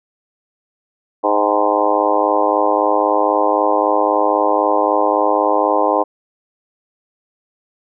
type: harmonic tone with a mistuned harmonic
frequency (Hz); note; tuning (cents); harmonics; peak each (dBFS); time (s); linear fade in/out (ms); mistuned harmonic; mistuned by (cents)
103.83; G#2; 0; 3 / 4 / 5 / 6 / 7 / 8 / 9 / 10; -22 / -22 / -19 / -20 / -21 / -20 / -21 / -21; 1.23-6.04; 20; 7; +49
effects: none